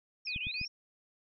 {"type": "linear two-way sweep", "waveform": "sine", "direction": "down then up", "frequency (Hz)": [5640, 2587, 5640], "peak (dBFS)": -39, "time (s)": [0.25, 0.68], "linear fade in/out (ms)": 10, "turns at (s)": 0.39}
{"type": "tone bursts", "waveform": "sine", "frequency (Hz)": 2489, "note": "D#7", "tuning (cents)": 0, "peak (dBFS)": -35, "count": 3, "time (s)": [0.27, 0.65], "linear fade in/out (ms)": 2, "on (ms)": 110, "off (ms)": 25}
{"type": "clicks", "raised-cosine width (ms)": 5, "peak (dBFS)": -30, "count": 3, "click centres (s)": [0.362, 0.469, 0.614]}
{"effects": []}